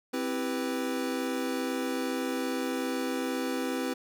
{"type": "chord", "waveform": "square", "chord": "C major seventh", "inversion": "none", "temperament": "equal", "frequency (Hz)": [261.6, 329.6, 392, 493.9], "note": ["C4", "E4", "G4", "B4"], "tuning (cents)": [0, 0, 0, 0], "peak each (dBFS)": [-33, -37, -39, -36], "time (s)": [0.13, 3.94], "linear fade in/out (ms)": 10, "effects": []}